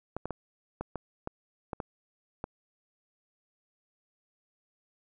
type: clicks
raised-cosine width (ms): 1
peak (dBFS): -20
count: 9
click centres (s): 0.166 / 0.256 / 0.307 / 0.81 / 0.957 / 1.274 / 1.732 / 1.802 / 2.441
effects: none